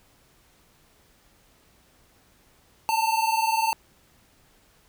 square tone pair together, 880 / 900 Hz, A5 / A5, 0 / +39 cents, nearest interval unison, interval 39 cents, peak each -26 / -24 dBFS, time 2.89-3.73 s, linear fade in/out 0 ms, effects pink hiss -60 dBFS RMS until 4.88 s

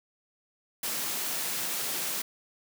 white high-pass noise, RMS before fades -32 dBFS, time 0.83-2.22 s, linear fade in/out 5 ms, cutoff 130 Hz, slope 96 dB/octave, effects none

